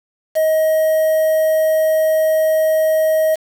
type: tone with quantisation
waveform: triangle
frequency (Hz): 630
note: D#5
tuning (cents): +21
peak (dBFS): -10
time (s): 0.35-3.36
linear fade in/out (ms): 20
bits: 5
effects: none